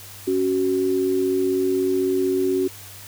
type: tone pair together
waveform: sine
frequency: 277.2 / 373.3 Hz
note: C#4 / F#4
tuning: 0 / +15 cents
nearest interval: perfect fourth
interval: 515 cents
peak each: -24 / -19 dBFS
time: 0.27-2.68 s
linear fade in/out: 10 ms
effects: added 98 Hz sine -45 dBFS peak until 3.07 s + white hiss -41 dBFS RMS until 3.07 s